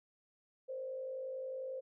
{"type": "tone with frequency modulation", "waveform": "sine", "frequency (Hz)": 523.3, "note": "C5", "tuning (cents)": 0, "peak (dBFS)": -39, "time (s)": [0.68, 1.81], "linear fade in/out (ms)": 20, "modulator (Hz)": 51.1, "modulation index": 0.53, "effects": []}